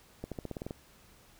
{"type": "accelerating click train", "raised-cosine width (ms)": 2, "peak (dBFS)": -24, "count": 9, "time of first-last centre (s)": [0.24, 0.709], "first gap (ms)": 77, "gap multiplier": 0.92, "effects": ["pink hiss -60 dBFS RMS until 1.39 s"]}